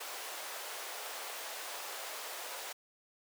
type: high-pass noise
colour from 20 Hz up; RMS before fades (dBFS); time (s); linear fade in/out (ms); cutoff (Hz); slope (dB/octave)
pink; -43; 0-2.73; 10; 510; 24
effects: none